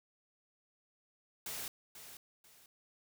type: noise with echo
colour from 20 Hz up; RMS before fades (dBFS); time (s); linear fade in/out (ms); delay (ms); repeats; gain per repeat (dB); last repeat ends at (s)
white; -42; 1.46-1.68; 2; 490; 2; -10; 2.66
effects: none